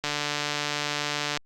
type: click train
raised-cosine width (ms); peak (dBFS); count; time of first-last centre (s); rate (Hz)
0.2; -10; 197; 0.04-1.373; 147
effects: Opus 48 kbps